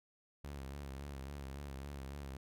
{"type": "tone with vibrato", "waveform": "sawtooth", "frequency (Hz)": 69.3, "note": "C#2", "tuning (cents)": 0, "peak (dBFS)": -40, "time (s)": [0.44, 2.37], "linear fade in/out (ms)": 5, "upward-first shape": "sine", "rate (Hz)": 3.6, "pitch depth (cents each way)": 68, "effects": []}